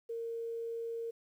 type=tone with quantisation; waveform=sine; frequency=460.8 Hz; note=A#4; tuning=20 cents flat; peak=-36 dBFS; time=0.09-1.11 s; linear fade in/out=10 ms; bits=11; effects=none